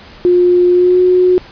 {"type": "tone with pitch glide", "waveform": "sine", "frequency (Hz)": [356.1, 364.2], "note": ["F4", "F#4"], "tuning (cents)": [34, -27], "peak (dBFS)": -6, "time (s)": [0.25, 1.38], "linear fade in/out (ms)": 0, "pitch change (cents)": 39, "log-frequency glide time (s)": [0.72, 1], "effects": ["pink hiss -37 dBFS RMS until 1.51 s", "resampled to 11025 Hz"]}